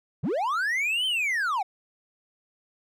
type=linear two-way sweep; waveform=triangle; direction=up then down; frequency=104.8 to 3136 to 715 Hz; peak=-22 dBFS; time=0.23-1.63 s; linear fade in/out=10 ms; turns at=1.06 s; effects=none